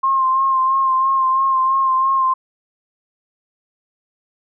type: tone with vibrato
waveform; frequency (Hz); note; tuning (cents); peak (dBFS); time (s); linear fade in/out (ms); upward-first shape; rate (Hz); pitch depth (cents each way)
sine; 1061; C6; +24; -13; 0.03-2.34; 10; sine; 3; 29
effects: none